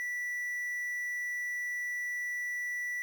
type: tone with quantisation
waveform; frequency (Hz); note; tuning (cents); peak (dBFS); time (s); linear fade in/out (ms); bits
triangle; 1962; B6; -12; -31; 0-3.02; 0; 9
effects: none